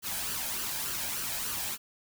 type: noise with flanger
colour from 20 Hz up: white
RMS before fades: -34 dBFS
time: 0.02-1.78 s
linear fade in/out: 50 ms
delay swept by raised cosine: 0.66 to 1.28 ms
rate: 3.4 Hz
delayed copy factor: +0.5
effects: none